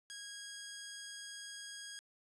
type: tone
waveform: 10% pulse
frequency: 1642 Hz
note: G#6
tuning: 20 cents flat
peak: -37 dBFS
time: 0.1-1.99 s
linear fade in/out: 0 ms
effects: resampled to 22050 Hz